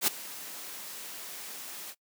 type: noise with ADSR envelope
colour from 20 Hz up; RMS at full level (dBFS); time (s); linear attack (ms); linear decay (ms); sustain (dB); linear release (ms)
white; -23; 0.01-1.95; 64; 10; -19; 51
effects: noise-tail reverb RT60 0.1 s tail -22 dB re dry + high-pass 200 Hz 12 dB/octave